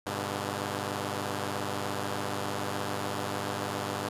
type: chord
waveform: 5% pulse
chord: G major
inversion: none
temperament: equal with one note detuned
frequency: 100.23 / 123.47 / 146.83 Hz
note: G2 / B2 / D3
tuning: +39 / 0 / 0 cents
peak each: -22 / -26 / -27 dBFS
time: 0.06-4.09 s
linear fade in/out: 5 ms
effects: resampled to 32000 Hz